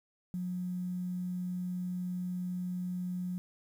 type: tone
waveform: sine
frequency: 180.3 Hz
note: F#3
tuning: 45 cents flat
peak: -33 dBFS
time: 0.34-3.38 s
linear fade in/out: 0 ms
effects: 10-bit